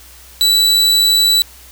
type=tone; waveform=40% pulse; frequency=3951 Hz; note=B7; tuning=in tune; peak=-8 dBFS; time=0.41-1.42 s; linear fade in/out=0 ms; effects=added 62 Hz sine -43 dBFS peak until 1.71 s + white hiss -41 dBFS RMS until 1.71 s